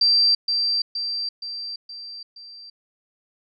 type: tone with echo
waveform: sine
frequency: 4699 Hz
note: D8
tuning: in tune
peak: -14 dBFS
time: 0.01-0.35 s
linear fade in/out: 5 ms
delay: 470 ms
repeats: 5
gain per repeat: -5 dB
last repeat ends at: 2.7 s
effects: none